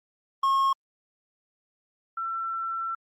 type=tone pair in turn; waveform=triangle / sine; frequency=1084 / 1344.6 Hz; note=C#6 / E6; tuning=-39 / +34 cents; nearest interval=major third; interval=373 cents; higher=second; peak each=-18 / -28 dBFS; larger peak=first; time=0.43-0.73 / 2.17-2.95 s; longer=second; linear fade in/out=5 ms; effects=Opus 24 kbps